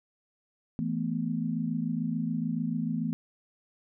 sine chord, E suspended fourth, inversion none, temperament equal, 164.81 / 220 / 246.9 Hz, E3 / A3 / B3, 0 / 0 / 0 cents, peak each -32 dBFS, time 0.79-3.13 s, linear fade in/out 0 ms, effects none

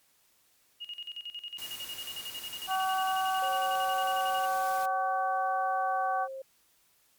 sine tone with tremolo, 2866 Hz, F7, 44 cents sharp, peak -36 dBFS, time 0.8-4.46 s, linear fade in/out 20 ms, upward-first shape square, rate 11 Hz, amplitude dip 80%
white noise, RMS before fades -44 dBFS, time 1.58-4.86 s, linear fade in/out 5 ms
harmonic tone, 379.7 Hz, F#4, 45 cents sharp, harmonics 2 / 3 / 4, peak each -28 / -33 / -37 dBFS, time 2.67-6.28 s, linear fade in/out 50 ms
sine tone with pitch glide, 544 to 533.4 Hz, C#5 to C5, -33 to +33 cents, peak -37 dBFS, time 3.42-6.42 s, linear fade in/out 5 ms, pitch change -34 cents, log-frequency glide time 5.76-6.28 s
effects white hiss -67 dBFS RMS until 7.18 s + MP3 96 kbps

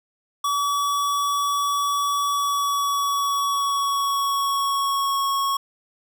square tone with pitch glide, 1140 to 1101.8 Hz, C#6 to C#6, +48 to -11 cents, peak -21 dBFS, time 0.44-5.57 s, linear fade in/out 5 ms, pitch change -59 cents, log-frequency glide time 2.34-5.28 s, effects none

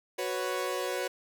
sawtooth chord, F# suspended fourth, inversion none, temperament equal, 370 / 493.9 / 554.4 Hz, F#4 / B4 / C#5, 0 / 0 / 0 cents, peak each -31 dBFS, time 0.18-1.08 s, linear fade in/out 10 ms, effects none

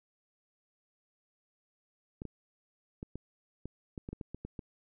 clicks, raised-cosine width 3 ms, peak -27 dBFS, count 12, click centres 2.219 / 2.253 / 3.029 / 3.156 / 3.656 / 3.978 / 4.089 / 4.13 / 4.212 / 4.346 / 4.45 / 4.592 s, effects none

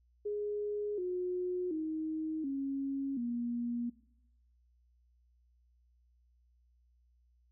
sine tone with pitch steps, 415.3 / 361.5 / 314.7 / 274 / 238.5 Hz, G#4 / F#4 / D#4 / C#4 / A#3, 0 / -40 / +20 / -20 / +40 cents, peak -33 dBFS, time 0.25-3.9 s, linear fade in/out 10 ms, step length 730 ms, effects noise-tail reverb RT60 0.8 s tail -18 dB re dry + added 60 Hz sine -66 dBFS peak until 7.51 s

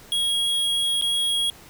square tone with dropouts, 3301 Hz, G#7, 11 cents flat, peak -21 dBFS, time 0.12-1.5 s, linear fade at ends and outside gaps 1 ms, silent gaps 1.012-1.022 s, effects pink hiss -47 dBFS RMS until 1.69 s

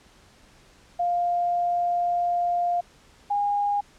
sine tone pair in turn, 701 / 816 Hz, F5 / G#5, +6 / -31 cents, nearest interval minor third, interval 263 cents, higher second, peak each -21 dBFS, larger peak neither, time 0.99-2.81 / 3.3-3.81 s, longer first, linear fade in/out 10 ms, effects pink hiss -55 dBFS RMS until 3.98 s + low-pass 8000 Hz 12 dB/octave

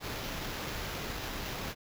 pink noise with sample-and-hold, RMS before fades -38 dBFS, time 0-1.75 s, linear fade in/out 50 ms, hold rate 8820 Hz, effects none

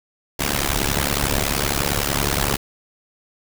pink noise with amplitude modulation, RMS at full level -17 dBFS, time 0.39-2.57 s, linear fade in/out 10 ms, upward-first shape sine, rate 70.8 Hz, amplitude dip 100%, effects none

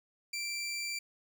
20% pulse tone, 2349 Hz, D7, in tune, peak -30 dBFS, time 0.33-0.99 s, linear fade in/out 5 ms, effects none

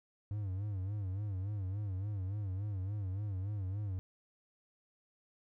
triangle tone with vibrato, 98.8 Hz, G2, 14 cents sharp, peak -33 dBFS, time 0.31-3.99 s, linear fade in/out 0 ms, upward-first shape sine, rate 3.5 Hz, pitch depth 120 cents each way, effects none

